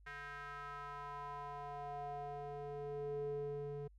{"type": "tone with band-pass filter sweep", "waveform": "square", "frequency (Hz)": 143.9, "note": "D3", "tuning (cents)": -35, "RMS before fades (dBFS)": -45, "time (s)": [0.06, 3.88], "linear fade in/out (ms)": 10, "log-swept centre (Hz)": [1700, 330], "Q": 3.7, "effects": ["added 50 Hz sine -60 dBFS peak until 3.98 s"]}